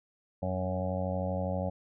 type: harmonic tone with a mistuned harmonic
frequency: 92.5 Hz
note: F#2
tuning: in tune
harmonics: 1 / 2 / 3 / 5 / 6 / 7 / 8 / 9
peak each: -34 / -35 / -43 / -45 / -35 / -40 / -41 / -45 dBFS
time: 0.42-1.7 s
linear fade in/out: 10 ms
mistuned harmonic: 1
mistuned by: -31 cents
effects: none